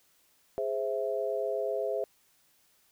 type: chord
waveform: sine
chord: Ab augmented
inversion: none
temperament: equal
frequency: 415.3 / 523.3 / 659.3 Hz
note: Ab4 / C5 / E5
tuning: 0 / 0 / 0 cents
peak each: -33 dBFS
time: 0.58-2.04 s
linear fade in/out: 0 ms
effects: white hiss -67 dBFS RMS until 2.91 s